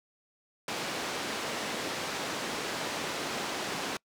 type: band-pass noise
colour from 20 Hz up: pink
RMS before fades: -35 dBFS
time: 0.68-3.97 s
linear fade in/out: 2 ms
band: 260 to 6300 Hz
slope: 12 dB/octave
effects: noise-tail reverb RT60 0.1 s tail -26 dB re dry